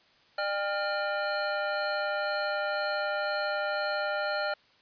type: tone cluster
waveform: square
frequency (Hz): 602 / 801 / 1404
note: D5 / G5 / F6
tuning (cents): +43 / +37 / +9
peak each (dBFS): -32 / -36 / -33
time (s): 0.38-4.54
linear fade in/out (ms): 5
effects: white hiss -62 dBFS RMS until 4.81 s + resampled to 11025 Hz